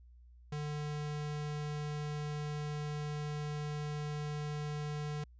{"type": "tone", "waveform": "square", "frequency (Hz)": 148.8, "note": "D3", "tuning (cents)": 23, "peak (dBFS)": -37, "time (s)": [0.52, 5.24], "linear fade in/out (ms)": 5, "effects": ["added 60 Hz sine -55 dBFS peak until 5.39 s", "resampled to 16000 Hz"]}